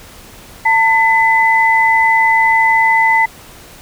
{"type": "tone pair together", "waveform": "sine", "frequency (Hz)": [897.7, 2011], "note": ["A5", "B6"], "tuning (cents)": [34, 31], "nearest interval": "octave + major second", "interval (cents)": 1397, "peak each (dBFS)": -11, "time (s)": [0.65, 3.26], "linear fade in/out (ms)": 10, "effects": ["pink hiss -38 dBFS RMS until 3.81 s"]}